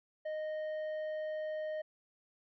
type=tone with tanh clipping; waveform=sine; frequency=619 Hz; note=D#5; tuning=9 cents flat; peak=-37 dBFS; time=0.25-1.82 s; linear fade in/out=10 ms; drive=7 dB; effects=none